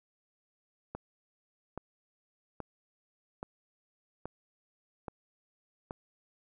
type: click train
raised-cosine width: 1 ms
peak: -24 dBFS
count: 7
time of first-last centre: 0.95-5.909 s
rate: 1.21 Hz
effects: none